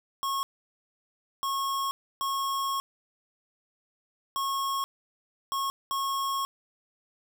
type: tone bursts at uneven times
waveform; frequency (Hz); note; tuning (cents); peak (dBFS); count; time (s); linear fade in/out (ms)
square; 1092; C#6; -26; -28; 6; 0.23-0.43 / 1.43-1.91 / 2.21-2.8 / 4.36-4.84 / 5.52-5.7 / 5.91-6.45; 0
effects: none